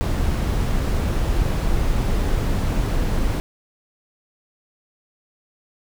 brown noise, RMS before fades -20 dBFS, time 0.01-3.4 s, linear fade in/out 0 ms, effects none

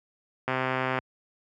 click train, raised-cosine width 0.5 ms, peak -12 dBFS, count 67, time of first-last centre 0.48-0.988 s, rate 130 Hz, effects high-pass 80 Hz 12 dB/octave

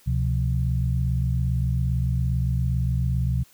sine tone cluster, 69.5 / 127.1 / 174.4 Hz, C#2 / C3 / F3, +5 / -50 / -2 cents, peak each -24 / -23 / -31 dBFS, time 0.06-3.44 s, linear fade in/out 20 ms, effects white hiss -56 dBFS RMS until 3.53 s

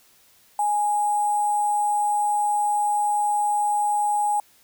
sine tone with sample-and-hold, 830.6 Hz, G#5, in tune, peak -19 dBFS, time 0.59-4.4 s, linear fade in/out 2 ms, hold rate 8820 Hz, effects white hiss -57 dBFS RMS until 4.63 s

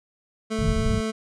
25% pulse tone, 220 Hz, A3, in tune, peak -21 dBFS, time 0.5-1.12 s, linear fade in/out 20 ms
pink low-pass noise, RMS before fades -24 dBFS, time 0.58-1.01 s, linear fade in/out 10 ms, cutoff 200 Hz, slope 96 dB/octave
effects resampled to 22050 Hz

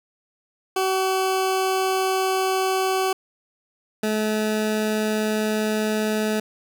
20% pulse tone pair in turn, 378.9 / 215.2 Hz, F#4 / A3, +41 / -38 cents, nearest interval minor seventh, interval 979 cents, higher first, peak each -15 / -16 dBFS, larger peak first, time 0.76-3.13 / 4.03-6.4 s, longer neither, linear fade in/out 5 ms, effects none

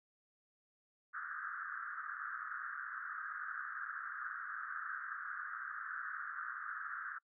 white band-pass noise, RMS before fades -44 dBFS, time 1.13-7.19 s, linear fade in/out 20 ms, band 1200 to 1700 Hz, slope 96 dB/octave, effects noise-tail reverb RT60 0.1 s tail -26 dB re dry

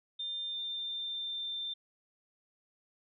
sine tone with pitch glide, 3600 to 3577 Hz, A7 to A7, +39 to +28 cents, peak -35 dBFS, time 0.19-1.74 s, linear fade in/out 10 ms, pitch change -11 cents, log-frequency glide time 0.45-1.53 s, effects none

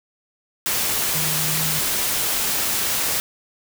sine tone in noise, 155.6 Hz, D#3, in tune, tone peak -28 dBFS, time 1.15-1.79 s, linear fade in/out 0 ms, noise white, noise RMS -22 dBFS, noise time 0.66-3.2 s, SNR -9 dB, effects none

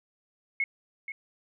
sine tone with echo, 2179 Hz, C#7, 30 cents flat, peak -24 dBFS, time 0.6-0.64 s, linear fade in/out 2 ms, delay 480 ms, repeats 1, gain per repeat -10 dB, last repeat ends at 1.12 s, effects none

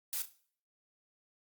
blue noise with echo, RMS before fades -36 dBFS, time 0.13-0.22 s, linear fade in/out 0 ms, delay 33 ms, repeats 3, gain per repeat -11 dB, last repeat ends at 0.319 s, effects noise-tail reverb RT60 0.5 s tail -17 dB re dry + Opus 48 kbps

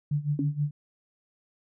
sine tone with tremolo, 146.83 Hz, D3, in tune, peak -22 dBFS, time 0.11-0.71 s, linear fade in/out 5 ms, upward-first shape sine, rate 6.3 Hz, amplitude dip 85%
sine tone with exponential decay, 280 Hz, C#4, 18 cents sharp, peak -21 dBFS, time 0.39-0.55 s, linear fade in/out 2 ms, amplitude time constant 34 ms
effects none

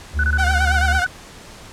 triangle tone with pitch glide, 73.42 to 73.85 Hz, D2 to D2, 0 to +10 cents, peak -15 dBFS, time 0.13-1.02 s, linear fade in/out 50 ms, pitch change +10 cents, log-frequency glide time 0.3-0.71 s
sine tone bursts, 1491 Hz, F#6, 13 cents sharp, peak -17 dBFS, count 13, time 0.19-1.065 s, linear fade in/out 2 ms, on 47 ms, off 22 ms
sawtooth tone with vibrato, 740 Hz, F#5, in tune, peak -17 dBFS, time 0.38-1.05 s, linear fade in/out 10 ms, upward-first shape sine, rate 9.1 Hz, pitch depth 85 cents each way
effects pink hiss -40 dBFS RMS until 1.72 s + low-pass 9000 Hz 12 dB/octave

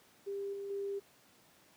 sine tone with level steps, 398.4 Hz, G4, 28 cents sharp, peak -36 / -39 / -35 dBFS, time 0.26-1 s, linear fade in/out 20 ms, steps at 0.53 / 0.7 s, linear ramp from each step 5 ms, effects pink hiss -64 dBFS RMS until 1.76 s + high-pass 150 Hz 12 dB/octave

